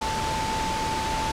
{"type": "tone in noise", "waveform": "sine", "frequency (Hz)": 881, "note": "A5", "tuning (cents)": 2, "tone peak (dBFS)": -27, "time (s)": [0.01, 1.32], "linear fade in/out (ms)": 10, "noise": "pink", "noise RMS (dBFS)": -29, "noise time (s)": [0.01, 1.32], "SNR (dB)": -1, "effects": ["low-pass 7000 Hz 12 dB/octave"]}